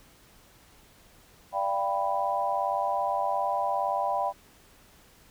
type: chord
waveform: sine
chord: G dominant seventh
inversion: second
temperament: equal with one note detuned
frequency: 587.3 / 686.5 / 784 / 987.8 Hz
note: D5 / F5 / G5 / B5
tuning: 0 / -30 / 0 / 0 cents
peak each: -32 / -32 / -29 / -30 dBFS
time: 1.52-4.33 s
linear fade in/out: 50 ms
effects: pink hiss -57 dBFS RMS until 5.3 s